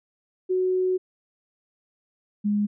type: tone pair in turn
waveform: sine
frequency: 370 / 206.8 Hz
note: F#4 / G#3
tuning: 0 / -7 cents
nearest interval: minor seventh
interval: 1007 cents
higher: first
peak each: -20 dBFS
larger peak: neither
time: 0.49-0.98 / 2.44-2.67 s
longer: first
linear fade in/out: 20 ms
effects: none